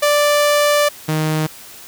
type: tone pair in turn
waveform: sawtooth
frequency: 587.3 / 155.83 Hz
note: D5 / D#3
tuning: 0 / +3 cents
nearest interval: octave + major seventh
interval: 2297 cents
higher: first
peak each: -8 / -12 dBFS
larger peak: first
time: 0.02-0.89 / 1.08-1.47 s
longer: first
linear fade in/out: 10 ms
effects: white hiss -38 dBFS RMS until 1.87 s